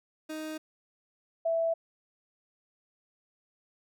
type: tone pair in turn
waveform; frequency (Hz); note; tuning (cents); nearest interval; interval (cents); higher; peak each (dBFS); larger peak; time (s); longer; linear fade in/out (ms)
30% pulse / sine; 311.7 / 660.5; D#4 / E5; +3 / +3; octave + minor second; 1300; second; -33 / -25; second; 0.29-0.58 / 1.45-1.74; neither; 10
effects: none